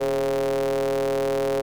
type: ring-modulated tone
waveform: square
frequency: 65.41 Hz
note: C2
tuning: in tune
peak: -19 dBFS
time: 0-1.62 s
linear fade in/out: 20 ms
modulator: 478 Hz
effects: none